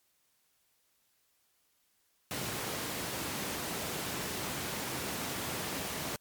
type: high-pass noise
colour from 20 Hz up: pink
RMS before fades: -37 dBFS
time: 2.31-6.16 s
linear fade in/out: 0 ms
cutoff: 120 Hz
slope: 12 dB/octave
effects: white hiss -73 dBFS RMS until 6.2 s + MP3 96 kbps